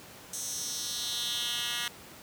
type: tone with high-pass filter sweep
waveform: 10% pulse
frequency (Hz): 239.2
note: A#3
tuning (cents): +45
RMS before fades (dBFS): -34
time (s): 0.33-1.88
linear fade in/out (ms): 2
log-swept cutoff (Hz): 6900 to 2300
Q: 2.6
effects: pink hiss -49 dBFS RMS until 2.22 s + high-pass 100 Hz 12 dB/octave